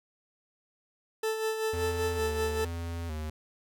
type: tone with tremolo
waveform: 40% pulse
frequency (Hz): 440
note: A4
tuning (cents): 0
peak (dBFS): -26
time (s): 1.23-2.65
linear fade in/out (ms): 5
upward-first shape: sine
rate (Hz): 5.2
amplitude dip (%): 50
type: tone with vibrato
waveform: square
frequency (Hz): 80.8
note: E2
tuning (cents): -34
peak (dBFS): -34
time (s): 1.73-3.3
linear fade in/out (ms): 5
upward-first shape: square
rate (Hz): 1.1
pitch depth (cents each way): 76
effects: none